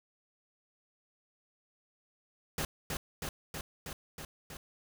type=noise with echo; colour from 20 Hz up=pink; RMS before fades=-34 dBFS; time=2.58-2.65 s; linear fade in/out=2 ms; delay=320 ms; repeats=6; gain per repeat=-2 dB; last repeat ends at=4.57 s; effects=none